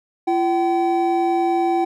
triangle tone pair together, 341.2 / 766 Hz, F4 / G5, -40 / -40 cents, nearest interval octave + major second, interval 1400 cents, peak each -17 dBFS, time 0.27-1.85 s, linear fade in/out 10 ms, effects none

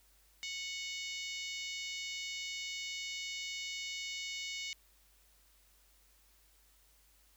harmonic tone with a mistuned harmonic, 736 Hz, F#5, 9 cents flat, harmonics 3 / 4 / 5 / 6 / 7 / 8 / 9 / 10, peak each -43 / -45 / -47 / -49 / -50 / -51 / -52 / -53 dBFS, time 0.43-4.73 s, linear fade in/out 0 ms, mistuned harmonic 9, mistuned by -21 cents, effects added 50 Hz sine -68 dBFS peak until 7.36 s + white hiss -68 dBFS RMS until 7.36 s

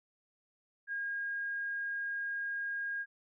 sine tone, 1626 Hz, G#6, 37 cents flat, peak -34 dBFS, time 0.87-3.06 s, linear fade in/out 50 ms, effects none

